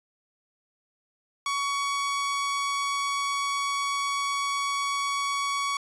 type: tone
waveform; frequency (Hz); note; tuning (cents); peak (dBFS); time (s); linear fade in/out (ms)
sawtooth; 1123; C#6; +22; -22; 1.46-5.77; 2
effects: resampled to 22050 Hz